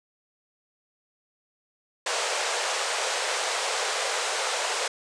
pink band-pass noise, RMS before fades -28 dBFS, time 2.06-4.88 s, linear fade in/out 5 ms, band 450 to 8900 Hz, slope 48 dB/octave, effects none

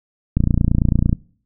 click train, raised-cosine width 5 ms, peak -3 dBFS, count 23, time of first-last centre 0.37-1.129 s, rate 29 Hz, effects noise-tail reverb RT60 0.5 s tail -23 dB re dry

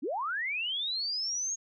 sine linear sweep, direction up, 223.5 to 6645 Hz, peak -30 dBFS, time 0.02-1.56 s, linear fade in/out 20 ms, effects none

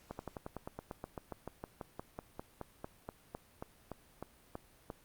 slowing click train, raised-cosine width 1 ms, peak -27 dBFS, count 27, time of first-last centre 0.11-4.902 s, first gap 81 ms, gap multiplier 1.06, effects pink hiss -64 dBFS RMS until 5.04 s + Opus 48 kbps

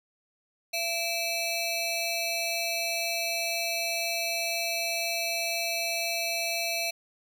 20% pulse ring-modulated tone, 1650 Hz, G#6, 12 cents flat, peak -20 dBFS, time 0.73-6.91 s, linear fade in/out 10 ms, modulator 976 Hz, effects none

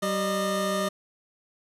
25% pulse tone pair together, 192.14 / 610 Hz, G3 / D#5, -34 / -34 cents, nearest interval octave + minor sixth, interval 2000 cents, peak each -25 / -23 dBFS, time 0.02-0.89 s, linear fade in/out 10 ms, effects resampled to 32000 Hz

